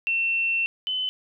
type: tone pair in turn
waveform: sine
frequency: 2700 / 3031 Hz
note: E7 / F#7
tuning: +41 / +41 cents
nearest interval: major second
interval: 200 cents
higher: second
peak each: -21 / -24 dBFS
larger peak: first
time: 0.07-0.66 / 0.87-1.09 s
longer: first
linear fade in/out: 0 ms
effects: none